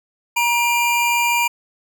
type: tone pair together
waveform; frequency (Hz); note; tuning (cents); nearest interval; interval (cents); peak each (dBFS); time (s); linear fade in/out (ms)
square; 949.1 / 2389; A#5 / D7; +31 / +29; octave + major third; 1598; -19; 0.36-1.48; 10
effects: none